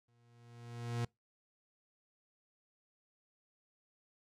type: tone with exponential growth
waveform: 40% pulse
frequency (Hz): 118.5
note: A#2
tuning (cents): +29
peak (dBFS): -32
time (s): 0.08-1.05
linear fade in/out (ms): 5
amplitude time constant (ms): 210
effects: noise-tail reverb RT60 0.2 s tail -26 dB re dry + low-pass 9000 Hz 12 dB/octave